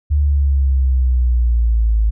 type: exponential sweep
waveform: sine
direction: down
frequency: 74 to 53.2 Hz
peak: -11 dBFS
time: 0.1-2.11 s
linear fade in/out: 20 ms
effects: none